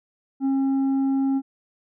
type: tone with tanh clipping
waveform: triangle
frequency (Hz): 270.4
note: C#4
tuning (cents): -43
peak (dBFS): -20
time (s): 0.4-1.42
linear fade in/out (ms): 50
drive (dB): 9
effects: none